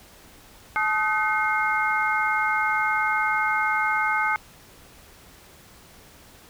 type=tone cluster; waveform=sine; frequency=863 / 1257 / 1520 / 2138 Hz; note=A5 / D#6 / F#6 / C7; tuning=-34 / +17 / +46 / +37 cents; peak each=-26 dBFS; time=0.76-4.36 s; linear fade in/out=0 ms; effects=pink hiss -50 dBFS RMS until 6.49 s